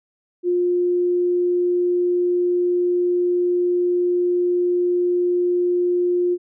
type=tone; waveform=sine; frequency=354.6 Hz; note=F4; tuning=26 cents sharp; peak=-16 dBFS; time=0.43-6.38 s; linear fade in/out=50 ms; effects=none